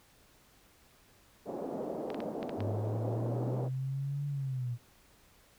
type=band-pass noise; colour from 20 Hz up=white; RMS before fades=-38 dBFS; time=1.45-3.7 s; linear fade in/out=50 ms; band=190 to 620 Hz; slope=24 dB/octave
type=clicks; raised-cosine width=0.3 ms; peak=-26 dBFS; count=6; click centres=2.103 / 2.145 / 2.204 / 2.429 / 2.494 / 2.605 s
type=linear two-way sweep; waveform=sine; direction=up then down; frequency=100.3 to 144.4 to 117.6 Hz; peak=-32 dBFS; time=2.57-4.78 s; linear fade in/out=50 ms; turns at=4.27 s
effects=pink hiss -63 dBFS RMS until 5.58 s